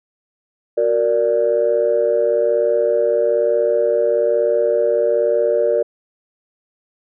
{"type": "chord", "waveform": "sine", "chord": "Gb augmented", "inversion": "none", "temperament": "equal", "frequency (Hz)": [370, 466.2, 587.3], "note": ["Gb4", "Bb4", "D5"], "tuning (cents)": [0, 0, 0], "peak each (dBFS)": [-22, -16, -16], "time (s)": [0.77, 5.83], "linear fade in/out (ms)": 10, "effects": ["tanh soft clip ceiling -6 dBFS"]}